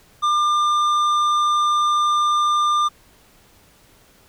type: tone with tanh clipping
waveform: sine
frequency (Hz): 1198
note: D6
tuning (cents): +34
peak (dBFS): -17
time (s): 0.22-2.89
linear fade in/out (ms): 20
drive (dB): 10
effects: pink hiss -53 dBFS RMS until 4.28 s